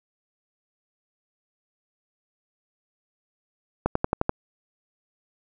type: accelerating click train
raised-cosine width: 1 ms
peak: -7 dBFS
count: 6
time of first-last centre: 3.86-4.294 s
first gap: 94 ms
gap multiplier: 0.96
effects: none